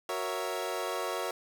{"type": "chord", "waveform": "25% pulse", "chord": "F# dominant seventh", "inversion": "none", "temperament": "equal", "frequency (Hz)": [370, 466.2, 554.4, 659.3], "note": ["F#4", "A#4", "C#5", "E5"], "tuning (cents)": [0, 0, 0, 0], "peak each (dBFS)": -34, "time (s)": [0.09, 1.31], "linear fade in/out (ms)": 2, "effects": []}